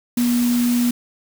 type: tone in noise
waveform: sine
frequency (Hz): 241.6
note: B3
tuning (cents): -38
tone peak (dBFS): -15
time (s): 0.17-0.91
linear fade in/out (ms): 5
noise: white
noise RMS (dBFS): -29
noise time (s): 0.17-0.91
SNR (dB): +11
effects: none